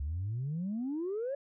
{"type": "exponential sweep", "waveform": "sine", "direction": "up", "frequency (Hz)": [66.9, 572], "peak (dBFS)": -31, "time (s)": [0, 1.35], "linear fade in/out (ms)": 5, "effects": ["tanh soft clip ceiling -29 dBFS"]}